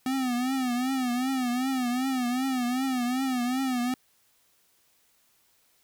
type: tone with vibrato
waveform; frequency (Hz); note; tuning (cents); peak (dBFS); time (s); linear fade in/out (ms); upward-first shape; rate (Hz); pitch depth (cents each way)
square; 254.2; C4; -50; -26; 0.06-3.94; 2; triangle; 2.6; 110
effects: white hiss -66 dBFS RMS until 5.83 s